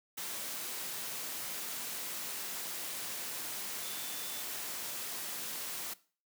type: tone in noise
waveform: sine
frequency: 3520 Hz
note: A7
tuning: in tune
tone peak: -48 dBFS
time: 3.82-4.43 s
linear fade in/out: 10 ms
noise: white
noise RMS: -40 dBFS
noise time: 0.17-5.94 s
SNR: -11 dB
effects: noise-tail reverb RT60 0.4 s tail -19 dB re dry + high-pass 150 Hz 12 dB/octave